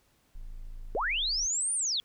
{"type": "tone", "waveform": "triangle", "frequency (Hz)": 27.5, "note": "A0", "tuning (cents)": 0, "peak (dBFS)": -36, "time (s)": [0.35, 1.46], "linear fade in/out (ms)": 0}
{"type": "linear two-way sweep", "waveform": "sine", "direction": "up then down", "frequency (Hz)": [370, 9430, 3210], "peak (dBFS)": -27, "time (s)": [0.95, 2], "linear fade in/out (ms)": 0, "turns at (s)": 1.74}
{"effects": ["pink hiss -68 dBFS RMS until 2.04 s"]}